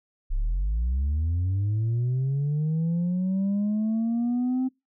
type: linear sweep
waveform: sine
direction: up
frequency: 30.87 to 261.6 Hz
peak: -20 dBFS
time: 0.3-4.69 s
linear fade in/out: 20 ms
effects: noise-tail reverb RT60 0.2 s tail -23 dB re dry + tanh soft clip ceiling -21 dBFS